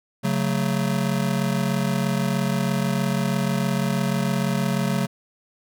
square chord, F# minor, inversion second, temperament just, 138.75 / 185 / 222 Hz, C#3 / F#3 / A3, +2 / 0 / +16 cents, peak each -26 / -25 / -27 dBFS, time 0.23-5.07 s, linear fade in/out 20 ms, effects none

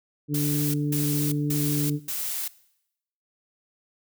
harmonic tone, 146.83 Hz, D3, in tune, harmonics 1 / 2 / 3, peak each -25 / -26 / -37 dBFS, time 0.28-2 s, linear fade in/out 50 ms
blue noise bursts, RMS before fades -30 dBFS, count 4, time 0.34-2.48 s, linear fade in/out 5 ms, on 400 ms, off 180 ms
effects noise-tail reverb RT60 0.8 s tail -20 dB re dry

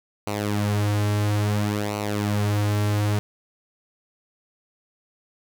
sawtooth tone with flanger, 103.83 Hz, G#2, in tune, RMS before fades -23 dBFS, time 0.27-3.19 s, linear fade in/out 0 ms, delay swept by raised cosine 0.58 to 5.58 ms, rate 0.59 Hz, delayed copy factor -0.7, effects none

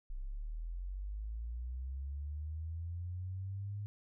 sine linear sweep, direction up, 30.87 to 103.83 Hz, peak -38 dBFS, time 0.1-3.86 s, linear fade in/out 0 ms, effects none

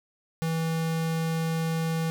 square tone, 162.9 Hz, E3, 20 cents flat, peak -26 dBFS, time 0.42-2.1 s, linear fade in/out 0 ms, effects none

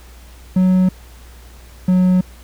triangle tone pair in turn, 185 / 183.3 Hz, F#3 / F#3, 0 / -16 cents, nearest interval unison, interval 16 cents, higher first, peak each -8 dBFS, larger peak neither, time 0.56-0.89 / 1.88-2.21 s, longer neither, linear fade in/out 5 ms, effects added 60 Hz sine -38 dBFS peak until 2.43 s + pink hiss -46 dBFS RMS until 2.43 s

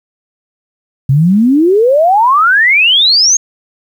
sine exponential sweep, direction up, 128.9 to 6645 Hz, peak -5 dBFS, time 1.09-3.37 s, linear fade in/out 5 ms, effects 7-bit

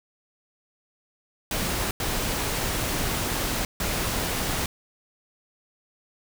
pink noise bursts at uneven times, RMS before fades -27 dBFS, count 3, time 1.51-1.91 / 2-3.65 / 3.8-4.66 s, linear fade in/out 2 ms, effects none

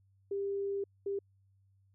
sine tone bursts at uneven times, 397.6 Hz, G4, 25 cents sharp, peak -32 dBFS, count 2, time 0.31-0.84 / 1.06-1.19 s, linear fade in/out 5 ms, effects added 97 Hz sine -65 dBFS peak until 1.94 s

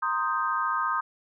sine chord, C minor seventh, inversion third, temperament equal, 932.3 / 1046.5 / 1244.5 / 1568 Hz, Bb5 / C6 / Eb6 / G6, 0 / 0 / 0 / 0 cents, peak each -33 / -30 / -27 / -32 dBFS, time 0.02-1.01 s, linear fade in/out 10 ms, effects none

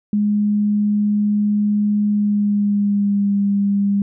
sine tone with pitch glide, 207.7 to 200.6 Hz, G#3 to G3, 0 to +40 cents, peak -14 dBFS, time 0.13-4.02 s, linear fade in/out 2 ms, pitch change -60 cents, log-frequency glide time 2.09-3.35 s, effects none

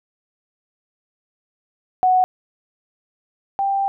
sine tone pair in turn, 740 / 788.1 Hz, F#5 / G5, 0 / +9 cents, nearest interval minor second, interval 109 cents, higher second, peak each -12 / -17 dBFS, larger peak first, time 2.03-2.24 / 3.59-3.88 s, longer second, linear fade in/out 0 ms, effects none

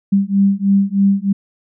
sine beating tone pair, 196 / 199.2 Hz, G3 / G3, 0 / +28 cents, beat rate 3.2 Hz, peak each -14 dBFS, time 0.12-1.33 s, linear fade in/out 10 ms, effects none

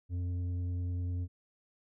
triangle tone with tanh clipping, 89 Hz, F2, 33 cents sharp, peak -33 dBFS, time 0.09-1.28 s, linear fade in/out 50 ms, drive 11 dB, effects none

